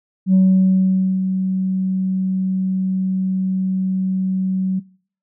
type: tone with ADSR envelope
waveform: sine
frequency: 188.2 Hz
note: F#3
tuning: 30 cents sharp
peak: -7 dBFS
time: 0.26-4.8 s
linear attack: 76 ms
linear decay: 870 ms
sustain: -9 dB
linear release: 15 ms
effects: noise-tail reverb RT60 0.5 s tail -23 dB re dry + tanh soft clip ceiling -7 dBFS